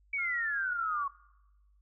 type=exponential sweep; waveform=sine; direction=down; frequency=2300 to 1100 Hz; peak=-30 dBFS; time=0.13-1.08 s; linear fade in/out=5 ms
type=tone with pitch glide; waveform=sine; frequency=1396.9 to 1418.9 Hz; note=F6 to F6; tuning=0 to +27 cents; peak=-38 dBFS; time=0.18-1.04 s; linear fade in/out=10 ms; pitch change=+27 cents; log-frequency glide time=0.48-0.9 s
effects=noise-tail reverb RT60 1.0 s tail -22 dB re dry + added 50 Hz sine -62 dBFS peak until 1.81 s